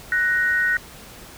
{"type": "tone pair together", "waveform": "sine", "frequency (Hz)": [1486, 1874], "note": ["F#6", "A#6"], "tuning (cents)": [7, 9], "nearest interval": "major third", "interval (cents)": 402, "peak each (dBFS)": -20, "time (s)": [0.12, 0.77], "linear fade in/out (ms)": 2, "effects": ["pink hiss -42 dBFS RMS until 1.37 s"]}